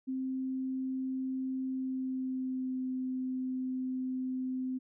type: tone with pitch glide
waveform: sine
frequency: 261.6 to 257.6 Hz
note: C4 to C4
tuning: 0 to -27 cents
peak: -32 dBFS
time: 0.07-4.79 s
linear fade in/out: 20 ms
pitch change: -27 cents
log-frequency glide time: 1.67-2.84 s
effects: none